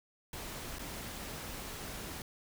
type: noise with dropouts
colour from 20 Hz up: pink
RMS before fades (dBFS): -43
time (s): 0.33-2.22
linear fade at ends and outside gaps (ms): 2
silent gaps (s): 0.786-0.792
effects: none